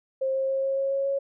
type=tone with pitch steps; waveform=sine; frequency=531 / 534.4 / 537.8 / 541.2 / 544.7 / 548.1 / 551.6 Hz; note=C5 / C5 / C5 / C#5 / C#5 / C#5 / C#5; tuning=+25 / +36 / +47 / -42 / -30 / -20 / -9 cents; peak=-23 dBFS; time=0.21-1.19 s; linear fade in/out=10 ms; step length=140 ms; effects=none